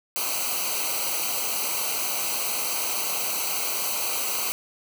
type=noise with comb filter; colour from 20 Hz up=white; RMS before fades=-27 dBFS; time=0.16-4.52 s; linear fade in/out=0 ms; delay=0.57 ms; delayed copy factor=-0.9; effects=none